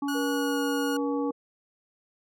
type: harmonic tone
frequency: 282.2 Hz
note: C#4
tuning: 31 cents sharp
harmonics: 1 / 3 / 4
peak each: -27 / -37 / -39 dBFS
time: 0.02-1.31 s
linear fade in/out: 5 ms
type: tone with pitch glide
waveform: sawtooth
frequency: 1454 to 1438.1 Hz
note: F#6 to F#6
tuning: -31 to -50 cents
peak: -29 dBFS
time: 0.08-0.97 s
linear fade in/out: 5 ms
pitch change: -19 cents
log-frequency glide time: 0.33-0.62 s
type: tone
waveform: sine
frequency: 477.5 Hz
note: A#4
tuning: 42 cents sharp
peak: -30 dBFS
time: 0.14-1.32 s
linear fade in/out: 20 ms
effects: none